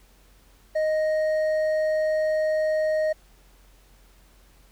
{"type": "tone with hard clipping", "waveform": "triangle", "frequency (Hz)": 622.3, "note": "D#5", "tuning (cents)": 0, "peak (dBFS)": -22, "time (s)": [0.75, 3.13], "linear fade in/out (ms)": 10, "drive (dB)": 8, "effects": ["added 45 Hz sine -54 dBFS peak until 4.71 s", "pink hiss -59 dBFS RMS until 4.71 s"]}